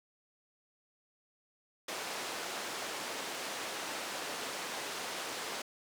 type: band-pass noise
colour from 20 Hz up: pink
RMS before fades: -40 dBFS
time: 1.88-5.62 s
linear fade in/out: 5 ms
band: 420 to 8300 Hz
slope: 12 dB/octave
effects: none